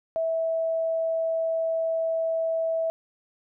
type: tone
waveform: sine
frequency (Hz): 653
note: E5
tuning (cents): -17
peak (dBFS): -23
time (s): 0.16-2.9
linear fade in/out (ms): 0
effects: none